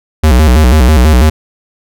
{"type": "tone with vibrato", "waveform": "square", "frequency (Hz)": 69.3, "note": "C#2", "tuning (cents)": 0, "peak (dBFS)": -4, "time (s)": [0.23, 1.3], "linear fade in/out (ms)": 10, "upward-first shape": "square", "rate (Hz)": 6.1, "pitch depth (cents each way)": 200, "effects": []}